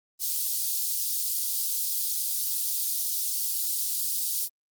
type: high-pass noise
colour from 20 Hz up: white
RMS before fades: -28 dBFS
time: 0.19-4.49 s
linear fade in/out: 50 ms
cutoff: 4300 Hz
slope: 24 dB/octave
effects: Opus 32 kbps